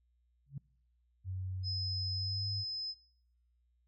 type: tone with exponential growth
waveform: sine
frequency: 139 Hz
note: C#3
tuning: 5 cents sharp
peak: -35 dBFS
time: 0.46-0.58 s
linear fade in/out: 5 ms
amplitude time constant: 24 ms
type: tone with pitch glide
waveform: sine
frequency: 93.3 to 99.42 Hz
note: F#2 to G2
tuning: +15 to +25 cents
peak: -36 dBFS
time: 1.24-2.65 s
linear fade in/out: 50 ms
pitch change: +110 cents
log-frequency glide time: 2.13-2.46 s
type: tone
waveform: sine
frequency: 5100 Hz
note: D#8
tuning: 42 cents sharp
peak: -36 dBFS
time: 1.63-2.95 s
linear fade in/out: 50 ms
effects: noise-tail reverb RT60 0.8 s tail -26 dB re dry + added 60 Hz sine -70 dBFS peak until 3.87 s